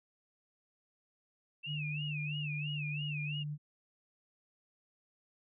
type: tone with vibrato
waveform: sine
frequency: 2637 Hz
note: E7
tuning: in tune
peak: -39 dBFS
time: 1.63-3.44 s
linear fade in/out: 20 ms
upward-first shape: sine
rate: 3 Hz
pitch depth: 160 cents each way
type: tone with pitch glide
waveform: sine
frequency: 149.9 to 148.44 Hz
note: D3 to D3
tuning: +36 to +19 cents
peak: -36 dBFS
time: 1.66-3.58 s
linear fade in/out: 50 ms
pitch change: -17 cents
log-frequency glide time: 2.33-2.49 s
effects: none